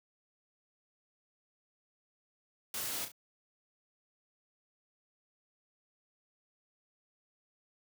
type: noise with echo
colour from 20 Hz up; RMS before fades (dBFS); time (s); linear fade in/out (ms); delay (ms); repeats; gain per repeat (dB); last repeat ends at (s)
white; -38; 2.74-3.05; 2; 34; 2; -8; 3.118
effects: high-pass 80 Hz 12 dB/octave